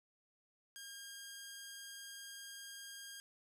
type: tone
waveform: 10% pulse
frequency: 1615 Hz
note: G#6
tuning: 49 cents flat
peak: -40 dBFS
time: 0.76-3.2 s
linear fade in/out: 0 ms
effects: none